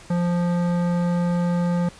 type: tone with hard clipping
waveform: triangle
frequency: 174.61 Hz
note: F3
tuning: in tune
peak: -21 dBFS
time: 0.1-1.89 s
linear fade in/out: 5 ms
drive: 18 dB
effects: pink hiss -46 dBFS RMS until 1.99 s + resampled to 22050 Hz